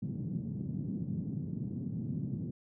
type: band-pass noise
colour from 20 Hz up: white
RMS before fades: -37 dBFS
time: 0.02-2.51 s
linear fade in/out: 5 ms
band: 120 to 210 Hz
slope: 24 dB/octave
effects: none